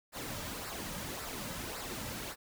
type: noise with flanger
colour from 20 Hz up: pink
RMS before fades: -41 dBFS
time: 0.12-2.36 s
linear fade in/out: 50 ms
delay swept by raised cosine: 0.31 to 2.81 ms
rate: 1.8 Hz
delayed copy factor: -0.55
effects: none